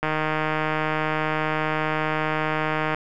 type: click train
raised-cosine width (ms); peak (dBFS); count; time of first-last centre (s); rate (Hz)
0.5; -9; 453; 0.03-2.946; 155
effects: none